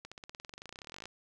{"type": "accelerating click train", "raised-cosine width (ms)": 0.2, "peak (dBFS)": -28, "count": 29, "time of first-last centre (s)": [0.05, 1.056], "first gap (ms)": 66, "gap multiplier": 0.95, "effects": []}